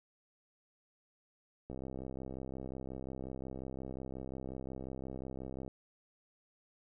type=click train; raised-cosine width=2 ms; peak=-30 dBFS; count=262; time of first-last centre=1.7-5.679 s; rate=65.6 Hz; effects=none